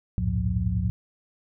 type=tone cluster; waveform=sine; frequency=66.2 / 84.3 / 104.8 / 115 / 179.4 Hz; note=C2 / E2 / G#2 / A#2 / F3; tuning=+21 / +39 / +16 / -23 / +47 cents; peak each=-29 dBFS; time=0.18-0.9 s; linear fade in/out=0 ms; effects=none